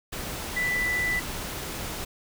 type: tone in noise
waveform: sine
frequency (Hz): 1983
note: B6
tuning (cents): +7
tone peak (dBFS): -24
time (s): 0.56-1.2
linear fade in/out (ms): 10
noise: pink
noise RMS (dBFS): -34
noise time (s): 0.12-2.05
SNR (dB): +7
effects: none